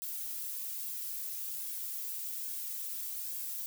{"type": "noise with flanger", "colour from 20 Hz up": "violet", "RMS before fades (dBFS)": -39, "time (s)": [0.02, 3.66], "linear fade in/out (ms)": 0, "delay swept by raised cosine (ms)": [1.8, 3], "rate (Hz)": 1.2, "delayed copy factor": 1, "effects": []}